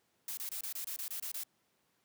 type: noise bursts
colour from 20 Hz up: blue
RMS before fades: -40 dBFS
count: 10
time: 0.28-1.435 s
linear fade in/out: 2 ms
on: 93 ms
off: 25 ms
effects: pink hiss -75 dBFS RMS until 2.04 s + high-pass 150 Hz 12 dB/octave